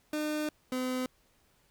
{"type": "tone pair in turn", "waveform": "30% pulse", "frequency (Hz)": [303.3, 255], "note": ["D#4", "C4"], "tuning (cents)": [-44, -44], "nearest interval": "minor third", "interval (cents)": 300, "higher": "first", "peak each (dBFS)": -28, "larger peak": "neither", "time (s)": [[0.13, 0.49], [0.72, 1.06]], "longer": "first", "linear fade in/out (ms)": 2, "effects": ["pink hiss -68 dBFS RMS until 1.7 s"]}